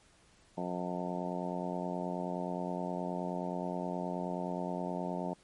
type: harmonic tone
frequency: 89.5 Hz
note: F2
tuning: 43 cents sharp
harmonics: 2 / 3 / 4 / 5 / 6 / 7 / 8 / 9 / 10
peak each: -38 / -42 / -43 / -46 / -45 / -41 / -44 / -49 / -43 dBFS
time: 0.57-5.34 s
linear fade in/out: 10 ms
effects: pink hiss -64 dBFS RMS until 5.43 s + MP3 48 kbps